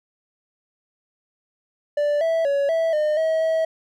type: tone with pitch steps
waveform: triangle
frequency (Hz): 586 / 656 / 562 / 655 / 607 / 641 / 645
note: D5 / E5 / C#5 / E5 / D#5 / E5 / E5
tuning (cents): -4 / -9 / +24 / -11 / -43 / -49 / -38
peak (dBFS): -16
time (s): 1.97-3.65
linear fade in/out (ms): 5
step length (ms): 240
effects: none